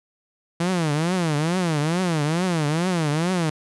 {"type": "tone with vibrato", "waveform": "sawtooth", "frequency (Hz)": 164.81, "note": "E3", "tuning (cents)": 0, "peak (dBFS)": -16, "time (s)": [0.6, 3.5], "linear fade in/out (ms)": 5, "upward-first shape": "triangle", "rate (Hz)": 2.3, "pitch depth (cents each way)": 250, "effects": ["resampled to 24000 Hz"]}